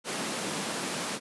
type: high-pass noise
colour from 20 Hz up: pink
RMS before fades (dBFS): -33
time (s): 0.04-1.2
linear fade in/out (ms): 50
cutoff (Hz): 170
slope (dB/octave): 24
effects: resampled to 24000 Hz